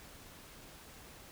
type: silence
effects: pink hiss -54 dBFS RMS until 1.31 s